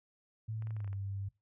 sine tone with pitch glide, 110 to 98.57 Hz, A2 to G2, 0 to +10 cents, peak -36 dBFS, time 0.48-1.29 s, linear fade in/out 10 ms, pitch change -190 cents, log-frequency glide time 0.73-0.89 s
clicks, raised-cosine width 0.5 ms, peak -40 dBFS, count 8, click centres 0.623 / 0.671 / 0.707 / 0.766 / 0.804 / 0.845 / 0.877 / 0.93 s
effects noise-tail reverb RT60 0.2 s tail -19 dB re dry

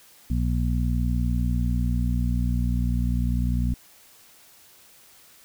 harmonic tone, 60.2 Hz, B1, 44 cents flat, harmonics 1 / 2 / 3 / 4, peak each -23 / -27 / -30 / -30 dBFS, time 0.3-3.74 s, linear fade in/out 5 ms, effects white hiss -53 dBFS RMS until 5.44 s

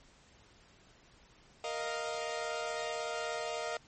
sawtooth chord, Bb suspended fourth, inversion none, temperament equal, 466.2 / 622.3 / 698.5 Hz, Bb4 / Eb5 / F5, 0 / 0 / 0 cents, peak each -36 / -35 / -36 dBFS, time 1.64-3.77 s, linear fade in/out 2 ms, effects pink hiss -62 dBFS RMS until 3.87 s + MP3 32 kbps

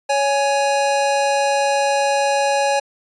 square tone pair together, 558.9 / 830.6 Hz, C#5 / G#5, +14 / 0 cents, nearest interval perfect fifth, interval 686 cents, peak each -19 dBFS, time 0.09-2.8 s, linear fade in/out 10 ms, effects resampled to 22050 Hz

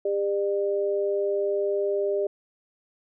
sine tone pair together, 400.5 / 600 Hz, G4 / D5, +37 / +37 cents, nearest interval perfect fifth, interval 700 cents, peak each -24 / -27 dBFS, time 0.05-2.27 s, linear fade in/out 5 ms, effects none

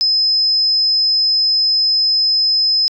triangle tone, 5100 Hz, D#8, 42 cents sharp, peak -8 dBFS, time 0.01-2.88 s, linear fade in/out 0 ms, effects tanh soft clip ceiling -10 dBFS

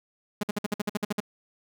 sawtooth tone bursts, 207.7 Hz, G#3, in tune, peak -21 dBFS, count 11, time 0.41-1.203 s, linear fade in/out 5 ms, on 23 ms, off 54 ms, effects none

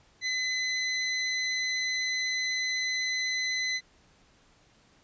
25% pulse tone, 2023 Hz, B6, 41 cents sharp, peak -24 dBFS, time 0.21-3.81 s, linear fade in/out 50 ms, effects pink hiss -62 dBFS RMS until 5.03 s + resampled to 16000 Hz

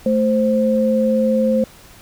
sine tone pair together, 220 / 523.3 Hz, A3 / C5, 0 / 0 cents, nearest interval octave + minor third, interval 1500 cents, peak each -16 dBFS, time 0.06-1.64 s, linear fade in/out 2 ms, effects pink hiss -44 dBFS RMS until 2.01 s

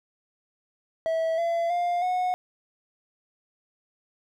triangle tone with pitch steps, 651 / 676.3 / 702.6 / 729.9 Hz, E5 / E5 / F5 / F#5, -22 / +44 / +10 / -24 cents, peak -21 dBFS, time 1.06-2.34 s, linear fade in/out 0 ms, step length 320 ms, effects none

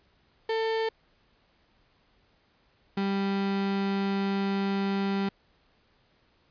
35% pulse tone pair in turn, 446.5 / 196.78 Hz, A4 / G3, +25 / +7 cents, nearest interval octave + major second, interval 1418 cents, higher first, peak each -24 dBFS, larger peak neither, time 0.49-0.89 / 2.97-5.29 s, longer second, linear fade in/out 5 ms, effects pink hiss -66 dBFS RMS until 6.5 s + resampled to 11025 Hz

